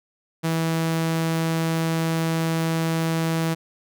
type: tone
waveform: sawtooth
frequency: 163.2 Hz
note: E3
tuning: 17 cents flat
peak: -17 dBFS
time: 0.43-3.55 s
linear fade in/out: 20 ms
effects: none